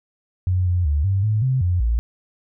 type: tone with pitch steps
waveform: sine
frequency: 91.4 / 89.1 / 73.1 / 97.3 / 107.4 / 130.4 / 89.1 / 57.4 Hz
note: F#2 / F2 / D2 / G2 / A2 / C3 / F2 / A#1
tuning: -21 / +35 / -7 / -12 / -41 / -5 / +35 / -26 cents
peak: -16 dBFS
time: 0.47-1.99 s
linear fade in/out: 0 ms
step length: 190 ms
effects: none